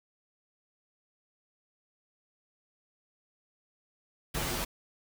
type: noise with comb filter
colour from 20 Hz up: pink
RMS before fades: -33 dBFS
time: 4.34-4.65 s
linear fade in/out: 10 ms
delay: 10 ms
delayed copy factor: -0.75
effects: none